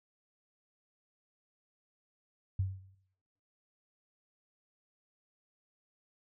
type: tone with exponential decay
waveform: sine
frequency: 95.2 Hz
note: F#2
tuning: 50 cents sharp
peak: -26 dBFS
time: 2.59-2.95 s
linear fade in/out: 5 ms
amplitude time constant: 77 ms
effects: noise-tail reverb RT60 0.9 s tail -23 dB re dry